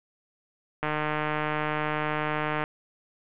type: click train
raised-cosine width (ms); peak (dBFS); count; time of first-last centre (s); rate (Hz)
0.5; -13; 276; 0.83-2.639; 152
effects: resampled to 8000 Hz + 9-bit